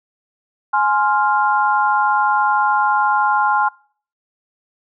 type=chord; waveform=sine; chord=F minor; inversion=first; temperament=just; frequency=838.1 / 1047.7 / 1396.9 Hz; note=Ab5 / C6 / F6; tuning=+16 / +2 / 0 cents; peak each=-16 / -18 / -19 dBFS; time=0.73-3.69 s; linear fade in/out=10 ms; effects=noise-tail reverb RT60 0.5 s tail -25 dB re dry